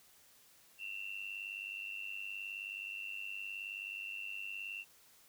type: tone with amplitude modulation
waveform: sine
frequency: 2719 Hz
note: F7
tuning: 47 cents flat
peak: -37 dBFS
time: 0.78-4.85 s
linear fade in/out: 50 ms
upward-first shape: sine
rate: 99.1 Hz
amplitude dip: 85%
effects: white hiss -64 dBFS RMS until 5.28 s